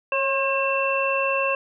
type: harmonic tone with a mistuned harmonic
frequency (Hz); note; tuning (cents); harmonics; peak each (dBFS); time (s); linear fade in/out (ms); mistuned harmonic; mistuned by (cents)
537; C5; +45; 1 / 2 / 3 / 5; -24 / -26 / -33 / -24; 0.12-1.55; 2; 1; +32
effects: none